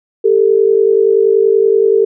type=tone pair together; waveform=sine; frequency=396.8 / 447.3 Hz; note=G4 / A4; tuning=+21 / +28 cents; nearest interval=major second; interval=207 cents; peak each=-10 dBFS; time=0.24-2.05 s; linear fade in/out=10 ms; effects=none